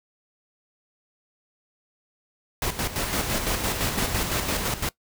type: noise with tremolo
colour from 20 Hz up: pink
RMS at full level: -26 dBFS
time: 2.62-4.89 s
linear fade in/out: 2 ms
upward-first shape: square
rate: 5.9 Hz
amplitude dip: 70%
type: noise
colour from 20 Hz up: pink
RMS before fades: -30 dBFS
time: 3.04-4.68 s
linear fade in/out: 0 ms
effects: noise-tail reverb RT60 0.1 s tail -20 dB re dry